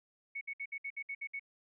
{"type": "tone bursts", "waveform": "sine", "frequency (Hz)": 2217, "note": "C#7", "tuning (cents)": 0, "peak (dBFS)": -37, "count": 9, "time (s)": [0.35, 1.396], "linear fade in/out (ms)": 10, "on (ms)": 62, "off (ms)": 61, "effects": []}